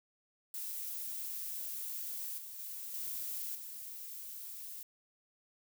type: noise with level steps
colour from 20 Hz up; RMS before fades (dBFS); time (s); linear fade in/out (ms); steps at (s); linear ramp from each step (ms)
violet; -41 / -47 / -44 / -40 / -46; 0.54-4.83; 2; 2.38 / 2.59 / 2.94 / 3.55; 2
effects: none